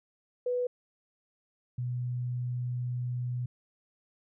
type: tone pair in turn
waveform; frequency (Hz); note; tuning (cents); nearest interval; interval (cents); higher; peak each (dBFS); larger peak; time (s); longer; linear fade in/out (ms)
sine; 493.9 / 123.47; B4 / B2; 0 / 0; 2 octaves; 2400; first; -27 / -30; first; 0.46-0.67 / 1.78-3.46; second; 5
effects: none